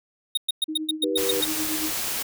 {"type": "tone bursts", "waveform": "square", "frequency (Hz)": 3729, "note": "A#7", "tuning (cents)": 0, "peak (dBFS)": -20, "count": 9, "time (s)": [0.35, 1.446], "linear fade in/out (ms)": 5, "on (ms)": 24, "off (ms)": 110}
{"type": "tone with tremolo", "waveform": "sine", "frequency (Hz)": 312.1, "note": "D#4", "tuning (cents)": 5, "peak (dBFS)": -26, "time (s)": [0.68, 1.91], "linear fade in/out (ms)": 10, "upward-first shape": "sine", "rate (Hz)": 8.8, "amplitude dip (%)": 70}
{"type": "chord", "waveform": "sine", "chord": "Eb augmented", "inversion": "none", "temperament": "just", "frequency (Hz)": [311.1, 388.9, 486.1], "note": ["Eb4", "G4", "B4"], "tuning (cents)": [0, -14, -28], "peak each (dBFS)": [-27, -28, -26], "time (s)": [1.03, 1.41], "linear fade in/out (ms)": 10}
{"type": "noise", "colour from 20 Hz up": "white", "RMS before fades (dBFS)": -28, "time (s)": [1.17, 2.23], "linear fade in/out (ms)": 10}
{"effects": []}